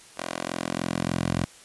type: tone with high-pass filter sweep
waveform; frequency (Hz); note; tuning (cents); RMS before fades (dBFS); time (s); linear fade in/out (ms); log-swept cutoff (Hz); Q
10% pulse; 43.39; F1; -10; -29; 0.17-1.45; 10; 540 to 97; 0.86
effects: white hiss -50 dBFS RMS until 1.64 s + resampled to 24000 Hz